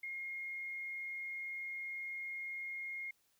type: tone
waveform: sine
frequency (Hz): 2141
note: C7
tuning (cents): +39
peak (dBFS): -40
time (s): 0.03-3.11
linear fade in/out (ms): 5
effects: white hiss -75 dBFS RMS until 3.39 s